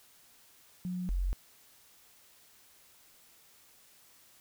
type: tone pair in turn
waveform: sine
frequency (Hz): 180.8 / 45.2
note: F#3 / F#1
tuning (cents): -40 / -40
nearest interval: 2 octaves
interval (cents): 2400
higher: first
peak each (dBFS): -33 / -28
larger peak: second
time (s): 0.85-1.09 / 1.09-1.33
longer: neither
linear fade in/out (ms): 0
effects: white hiss -61 dBFS RMS until 4.4 s